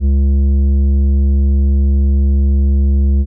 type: tone with tanh clipping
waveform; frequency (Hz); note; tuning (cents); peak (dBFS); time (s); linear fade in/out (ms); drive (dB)
sine; 69; C#2; -7; -10; 0-3.26; 50; 9
effects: none